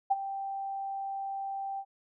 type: tone with ADSR envelope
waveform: sine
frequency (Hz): 784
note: G5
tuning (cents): 0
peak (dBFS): -20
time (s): 0.1-1.85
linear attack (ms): 15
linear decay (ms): 30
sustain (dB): -13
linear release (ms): 63
effects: none